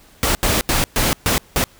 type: noise bursts at uneven times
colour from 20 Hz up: pink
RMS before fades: -17 dBFS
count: 6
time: 0.23-0.35 / 0.43-0.61 / 0.69-0.84 / 0.96-1.13 / 1.26-1.38 / 1.56-1.64 s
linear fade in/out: 0 ms
effects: pink hiss -49 dBFS RMS until 1.79 s